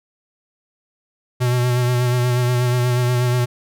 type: tone with vibrato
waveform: square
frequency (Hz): 123.47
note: B2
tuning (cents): 0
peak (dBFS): -16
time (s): 1.4-3.46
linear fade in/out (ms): 20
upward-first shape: sine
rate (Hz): 8.3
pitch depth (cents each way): 27
effects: none